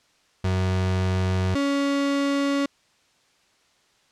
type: tone pair in turn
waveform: 35% pulse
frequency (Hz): 93.1 / 280.3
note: F#2 / C#4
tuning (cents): +11 / +19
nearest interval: octave + perfect fifth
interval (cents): 1908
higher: second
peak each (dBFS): -19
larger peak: neither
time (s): 0.44-1.55 / 1.55-2.66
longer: neither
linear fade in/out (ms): 5
effects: white hiss -62 dBFS RMS until 4.11 s + low-pass 6000 Hz 12 dB/octave